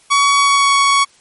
sawtooth tone with pitch glide, 1127 to 1116.6 Hz, C#6 to C#6, +28 to +12 cents, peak -6 dBFS, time 0.1-1.05 s, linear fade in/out 20 ms, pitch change -16 cents, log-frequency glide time 0.33-0.74 s, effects white hiss -50 dBFS RMS until 1.2 s + MP3 48 kbps

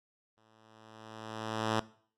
5% pulse tone with exponential growth, 110.4 Hz, A2, 6 cents sharp, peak -16 dBFS, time 0.37-1.8 s, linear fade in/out 5 ms, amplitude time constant 310 ms, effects noise-tail reverb RT60 0.5 s tail -19 dB re dry + low-pass 6000 Hz 12 dB/octave

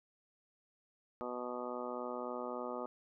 harmonic tone, 123.5 Hz, B2, in tune, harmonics 2 / 3 / 4 / 5 / 6 / 7 / 8 / 9 / 10, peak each -46 / -46 / -44 / -45 / -52 / -48 / -54 / -50 / -47 dBFS, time 1.21-2.86 s, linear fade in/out 0 ms, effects none

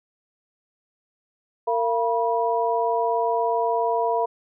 sine tone cluster, 458.5 / 686 / 969 Hz, A#4 / F5 / B5, -29 / -31 / -33 cents, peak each -24 dBFS, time 1.67-4.26 s, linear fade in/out 10 ms, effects none

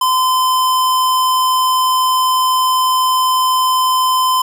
square tone, 1026 Hz, C6, 34 cents flat, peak -12 dBFS, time 0.01-4.42 s, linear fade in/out 5 ms, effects none

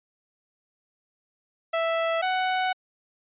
sawtooth tone pair in turn, 659.3 / 743.9 Hz, E5 / F#5, 0 / +9 cents, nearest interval major second, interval 209 cents, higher second, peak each -19 dBFS, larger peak neither, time 1.73-2.22 / 2.22-2.73 s, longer second, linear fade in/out 10 ms, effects resampled to 8000 Hz

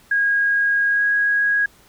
sine tone with pitch glide, 1637 to 1651.2 Hz, G#6 to G#6, -25 to -10 cents, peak -15 dBFS, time 0.11-1.66 s, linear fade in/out 5 ms, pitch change +15 cents, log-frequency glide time 0.89-1.04 s, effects pink hiss -52 dBFS RMS until 1.88 s

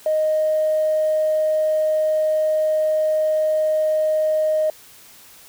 triangle tone with tanh clipping, 621 Hz, D#5, 3 cents flat, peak -16 dBFS, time 0.06-4.7 s, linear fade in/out 2 ms, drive 4 dB, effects white hiss -46 dBFS RMS until 5.48 s

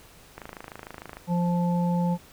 click train, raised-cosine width 0.5 ms, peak -23 dBFS, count 22, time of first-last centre 0.38-1.169 s, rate 26.6 Hz
harmonic tone, 174.61 Hz, F3, in tune, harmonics 1 / 3 / 5, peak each -22 / -33 / -32 dBFS, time 1.27-2.18 s, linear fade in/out 50 ms
effects pink hiss -52 dBFS RMS until 2.32 s

